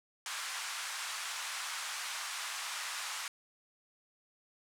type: band-pass noise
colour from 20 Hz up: pink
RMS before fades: -40 dBFS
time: 0.26-3.28 s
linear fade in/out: 2 ms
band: 990 to 10000 Hz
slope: 24 dB/octave
effects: none